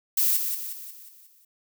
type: noise with echo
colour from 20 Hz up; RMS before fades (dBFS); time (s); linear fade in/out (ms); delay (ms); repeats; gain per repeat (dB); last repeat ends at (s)
violet; -22; 0.17-0.37; 5; 180; 6; -6; 1.45
effects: none